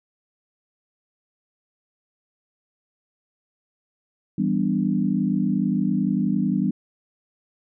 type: chord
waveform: sine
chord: E minor seventh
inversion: none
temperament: equal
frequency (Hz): 164.81 / 196 / 246.9 / 293.7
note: E3 / G3 / B3 / D4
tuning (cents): 0 / 0 / 0 / 0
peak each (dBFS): -27 / -22 / -25 / -27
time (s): 4.38-6.71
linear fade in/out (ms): 5
effects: none